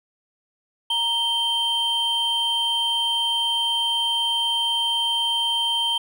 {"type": "tone pair together", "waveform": "triangle", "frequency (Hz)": [932.3, 3136], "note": ["A#5", "G7"], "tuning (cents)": [0, 0], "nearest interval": "octave + major sixth", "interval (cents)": 2100, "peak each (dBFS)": [-26, -19], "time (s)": [0.9, 5.98], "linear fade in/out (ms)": 5, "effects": []}